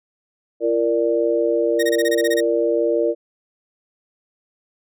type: chord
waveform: sine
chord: Bb major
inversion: second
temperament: equal with one note detuned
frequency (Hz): 340.5 / 466.2 / 587.3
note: F4 / Bb4 / D5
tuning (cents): -44 / 0 / 0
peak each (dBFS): -21 / -19 / -21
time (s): 0.6-3.15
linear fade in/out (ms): 50
type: tone bursts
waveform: sawtooth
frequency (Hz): 1864.7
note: A#6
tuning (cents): 0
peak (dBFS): -18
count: 10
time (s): 1.79-2.407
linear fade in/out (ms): 10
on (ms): 41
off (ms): 23
effects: none